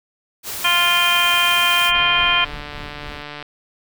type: noise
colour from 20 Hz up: white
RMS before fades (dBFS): -28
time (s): 0.43-1.92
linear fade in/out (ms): 50
type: harmonic tone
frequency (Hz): 349.2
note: F4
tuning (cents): 0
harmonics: 2 / 3 / 4 / 5 / 6 / 7 / 8 / 9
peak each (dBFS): -28 / -21 / -23 / -25 / -29 / -19 / -30 / -18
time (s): 0.64-2.45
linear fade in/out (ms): 10
type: noise with tremolo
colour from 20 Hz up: brown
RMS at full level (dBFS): -34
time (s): 1.89-3.22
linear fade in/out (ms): 0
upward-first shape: sine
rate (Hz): 3.5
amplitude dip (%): 55
type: click train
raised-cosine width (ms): 0.3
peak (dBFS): -16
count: 218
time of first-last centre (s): 1.95-3.426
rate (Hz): 147
effects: none